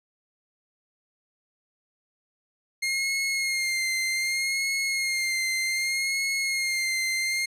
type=tone with vibrato; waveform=sawtooth; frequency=2127 Hz; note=C7; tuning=28 cents sharp; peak=-21 dBFS; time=2.82-7.46 s; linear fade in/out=10 ms; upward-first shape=sine; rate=0.65 Hz; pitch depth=38 cents each way; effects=low-pass 11000 Hz 12 dB/octave